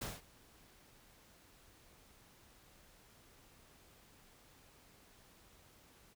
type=noise with ADSR envelope; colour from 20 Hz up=pink; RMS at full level=-41 dBFS; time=0.01-6.15 s; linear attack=9 ms; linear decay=190 ms; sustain=-23 dB; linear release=34 ms; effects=none